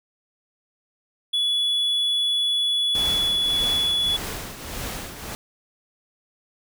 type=tone; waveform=triangle; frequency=3410 Hz; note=G#7; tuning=45 cents sharp; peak=-18 dBFS; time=1.33-4.17 s; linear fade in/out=10 ms
type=noise with tremolo; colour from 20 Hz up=pink; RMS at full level=-30 dBFS; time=2.95-5.35 s; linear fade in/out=0 ms; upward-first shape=triangle; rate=1.7 Hz; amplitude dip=65%
effects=none